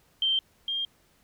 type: tone pair in turn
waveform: sine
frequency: 3136 / 3207 Hz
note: G7 / G7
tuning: 0 / +39 cents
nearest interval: unison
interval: 39 cents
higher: second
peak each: -22 / -27 dBFS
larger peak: first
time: 0.22-0.39 / 0.68-0.85 s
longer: neither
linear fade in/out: 2 ms
effects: pink hiss -64 dBFS RMS until 1.23 s